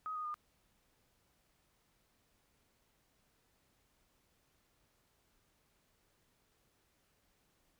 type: tone with pitch steps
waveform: sine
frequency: 1260 / 1236.9 / 1214.3 Hz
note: D#6 / D#6 / D#6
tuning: +21 / -11 / -43 cents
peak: -38 dBFS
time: 0.06-0.342 s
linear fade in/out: 0 ms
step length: 94 ms
effects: pink hiss -75 dBFS RMS until 7.79 s